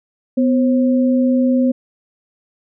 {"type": "tone pair together", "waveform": "sine", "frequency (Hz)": [250.3, 534.1], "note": ["B3", "C5"], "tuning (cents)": [23, 36], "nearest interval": "octave + minor second", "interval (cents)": 1313, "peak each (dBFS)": [-12, -20], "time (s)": [0.37, 1.72], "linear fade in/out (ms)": 10, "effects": []}